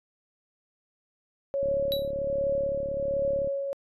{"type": "tone with tremolo", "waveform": "sine", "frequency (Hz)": 554.4, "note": "C#5", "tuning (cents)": 0, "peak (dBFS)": -23, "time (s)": [1.54, 3.73], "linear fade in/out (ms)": 0, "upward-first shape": "triangle", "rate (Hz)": 1.3, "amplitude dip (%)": 50}
{"type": "click train", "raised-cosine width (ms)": 3, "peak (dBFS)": -27, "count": 67, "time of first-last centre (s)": [1.63, 3.474], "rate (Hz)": 35.8}
{"type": "tone with exponential decay", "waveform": "square", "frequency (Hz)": 3914, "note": "B7", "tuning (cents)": -16, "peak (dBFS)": -26, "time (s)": [1.92, 2.11], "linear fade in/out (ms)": 0, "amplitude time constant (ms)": 40}
{"effects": ["resampled to 32000 Hz"]}